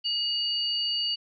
sine tone pair together, 2884 / 4567 Hz, F#7 / D8, -45 / -49 cents, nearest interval minor sixth, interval 796 cents, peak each -28 dBFS, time 0.04-1.16 s, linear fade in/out 20 ms, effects none

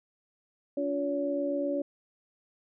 sine tone cluster, 285.3 / 353.3 / 568 Hz, C#4 / F4 / C#5, +50 / +20 / +42 cents, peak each -31 / -37 / -30 dBFS, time 0.77-1.82 s, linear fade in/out 5 ms, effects none

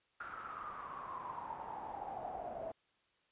brown noise with band-pass filter sweep, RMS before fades -45 dBFS, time 0.2-2.72 s, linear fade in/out 5 ms, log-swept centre 1400 to 650 Hz, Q 9.5, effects white hiss -75 dBFS RMS until 3.31 s + resampled to 8000 Hz

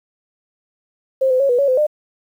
sine tone with pitch steps, 529 / 511 / 552 / 488.1 / 560 / 513 / 602 Hz, C5 / C5 / C#5 / B4 / C#5 / C5 / D5, +19 / -41 / -7 / -20 / +18 / -34 / +43 cents, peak -12 dBFS, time 1.21-1.868 s, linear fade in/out 10 ms, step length 94 ms, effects 8-bit

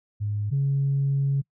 sine tone pair in turn, 103.83 / 138.57 Hz, G#2 / C#3, 0 / 0 cents, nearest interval perfect fourth, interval 500 cents, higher second, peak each -24 / -19 dBFS, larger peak second, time 0.2-0.51 / 0.51-1.42 s, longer second, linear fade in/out 20 ms, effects noise-tail reverb RT60 0.1 s tail -25 dB re dry + tanh soft clip ceiling -16 dBFS

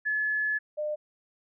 sine tone pair in turn, 1714 / 602.7 Hz, A6 / D5, -46 / +45 cents, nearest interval octave + tritone, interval 1809 cents, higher first, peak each -25 / -28 dBFS, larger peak first, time 0.05-0.59 / 0.77-0.96 s, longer first, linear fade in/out 20 ms, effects none

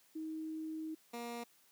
sine / 15% pulse tone pair in turn, 315.9 / 236.7 Hz, D#4 / A#3, +26 / +27 cents, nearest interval perfect fourth, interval 499 cents, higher first, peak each -39 / -35 dBFS, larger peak second, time 0.15-0.95 / 1.13-1.44 s, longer first, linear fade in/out 10 ms, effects white hiss -68 dBFS RMS until 1.71 s + high-pass 150 Hz 12 dB/octave

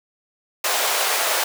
pink high-pass noise, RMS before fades -21 dBFS, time 0.64-1.44 s, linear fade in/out 5 ms, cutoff 530 Hz, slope 24 dB/octave, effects none

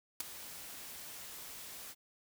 white noise with ADSR envelope, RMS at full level -33 dBFS, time 0.2-1.95 s, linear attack 5 ms, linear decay 9 ms, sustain -15 dB, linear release 42 ms, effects none

